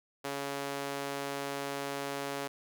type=tone with high-pass filter; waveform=sawtooth; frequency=140 Hz; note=C#3; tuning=18 cents sharp; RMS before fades=-37 dBFS; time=0.24-2.48 s; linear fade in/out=10 ms; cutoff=420 Hz; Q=0.9; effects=none